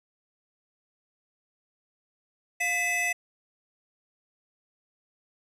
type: tone cluster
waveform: square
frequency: 705 / 2001 / 2590 Hz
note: F5 / B6 / E7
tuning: +16 / +22 / -31 cents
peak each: -35 / -28 / -30 dBFS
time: 2.6-3.13 s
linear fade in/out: 10 ms
effects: low-pass 12000 Hz 12 dB/octave